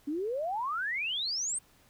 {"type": "exponential sweep", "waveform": "sine", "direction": "up", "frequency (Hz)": [277.2, 8830], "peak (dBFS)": -30, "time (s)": [0.07, 1.59], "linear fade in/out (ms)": 10, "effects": ["pink hiss -63 dBFS RMS until 1.89 s"]}